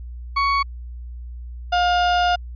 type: tone pair in turn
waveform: 35% pulse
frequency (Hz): 1116 / 709.8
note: C#6 / F5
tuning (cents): +11 / +28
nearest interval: minor sixth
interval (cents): 783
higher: first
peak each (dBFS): -15 / -14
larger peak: second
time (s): 0.36-0.63 / 1.72-2.36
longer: second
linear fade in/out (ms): 10
effects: added 60 Hz sine -31 dBFS peak until 2.55 s + resampled to 11025 Hz